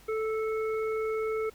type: harmonic tone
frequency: 438.7 Hz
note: A4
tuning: 5 cents flat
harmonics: 1 / 3 / 5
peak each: -28 / -38 / -42 dBFS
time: 0.08-1.5 s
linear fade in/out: 10 ms
effects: added 50 Hz sine -57 dBFS peak until 1.54 s + pink hiss -57 dBFS RMS until 1.54 s